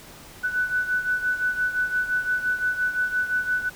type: beating tone pair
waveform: sine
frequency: 1490 / 1495.8 Hz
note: F#6 / F#6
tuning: +12 / +18 cents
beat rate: 5.8 Hz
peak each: -23 / -28 dBFS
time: 0.43-3.7 s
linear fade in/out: 20 ms
effects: pink hiss -45 dBFS RMS until 3.75 s